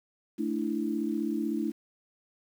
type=chord; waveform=sine; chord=A suspended fourth; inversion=none; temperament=equal; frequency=220 / 293.7 / 329.6 Hz; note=A3 / D4 / E4; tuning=0 / 0 / 0 cents; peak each=-32 dBFS; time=0.38-1.72 s; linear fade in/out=20 ms; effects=9-bit